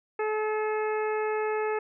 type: harmonic tone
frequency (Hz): 429.9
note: A4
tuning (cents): -40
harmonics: 1 / 2 / 3 / 4 / 5 / 6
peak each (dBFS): -27 / -33 / -37 / -39 / -41 / -43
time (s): 0.19-1.79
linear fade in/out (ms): 5
effects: none